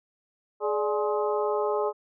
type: harmonic tone with a mistuned harmonic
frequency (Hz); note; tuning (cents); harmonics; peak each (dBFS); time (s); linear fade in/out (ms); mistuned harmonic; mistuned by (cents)
210.3; G#3; +22; 2 / 3 / 4 / 5 / 6; -26 / -30 / -32 / -34 / -36; 0.6-1.93; 50; 3; -120
effects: none